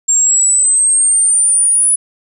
sine exponential sweep, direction up, 7400 to 9960 Hz, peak -8 dBFS, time 0.08-1.96 s, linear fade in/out 10 ms, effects none

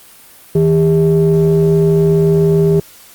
triangle ring-modulated tone, 120.4 Hz, B2, 44 cents flat, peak -3 dBFS, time 0.55-2.8 s, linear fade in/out 5 ms, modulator 281 Hz, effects white hiss -41 dBFS RMS until 3.14 s + Opus 32 kbps

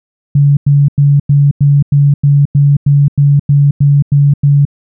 sine tone bursts, 142.6 Hz, C#3, 49 cents sharp, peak -4 dBFS, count 14, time 0.35-4.652 s, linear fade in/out 5 ms, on 220 ms, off 94 ms, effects none

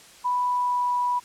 sine tone with pitch glide, 987.8 to 981 Hz, B5 to B5, 0 to -12 cents, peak -21 dBFS, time 0.24-1.2 s, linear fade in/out 20 ms, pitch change -12 cents, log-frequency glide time 0.47-0.92 s, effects white hiss -49 dBFS RMS until 1.24 s + low-pass 9000 Hz 12 dB/octave

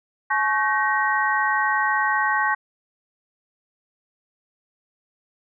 sine tone cluster, 852 / 1104 / 1540 / 1885 Hz, G#5 / C#6 / G6 / A#6, +44 / -7 / -31 / +19 cents, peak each -24 dBFS, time 0.3-2.55 s, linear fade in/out 10 ms, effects none

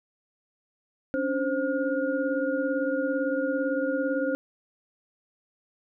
sine tone cluster, 274.2 / 292 / 525 / 1429 Hz, C#4 / D4 / C5 / F6, -19 / -10 / +6 / +39 cents, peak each -30 / -31 / -27 / -34 dBFS, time 1.14-4.35 s, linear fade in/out 0 ms, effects none

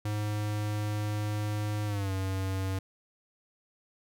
square tone with pitch glide, 105.2 to 95.36 Hz, G#2 to G2, +23 to -47 cents, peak -30 dBFS, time 0.05-2.79 s, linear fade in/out 5 ms, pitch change -170 cents, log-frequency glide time 1.86-2.12 s, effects none

